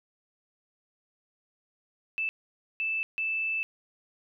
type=tone bursts at uneven times; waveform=sine; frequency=2637 Hz; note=E7; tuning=in tune; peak=-27 dBFS; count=3; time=2.18-2.29 / 2.8-3.03 / 3.18-3.63 s; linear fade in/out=0 ms; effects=none